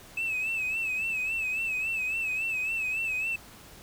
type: tone with vibrato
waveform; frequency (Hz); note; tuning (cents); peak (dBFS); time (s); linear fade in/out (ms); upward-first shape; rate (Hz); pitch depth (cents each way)
triangle; 2600; E7; -24; -25; 0.17-3.36; 5; sine; 3.6; 68
effects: tanh soft clip ceiling -23 dBFS + pink hiss -50 dBFS RMS until 3.82 s